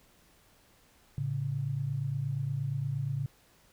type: tone pair together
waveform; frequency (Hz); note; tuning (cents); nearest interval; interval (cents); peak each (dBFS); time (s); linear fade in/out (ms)
sine; 111.9 / 140.43; A2 / C#3; +30 / +23; major third; 393; -35 / -31; 1.18-3.26; 0
effects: pink hiss -63 dBFS RMS until 3.72 s